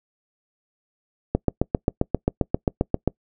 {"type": "click train", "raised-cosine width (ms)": 2, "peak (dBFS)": -5, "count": 14, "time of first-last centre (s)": [1.35, 3.076], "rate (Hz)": 7.53, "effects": ["noise-tail reverb RT60 0.1 s tail -25 dB re dry"]}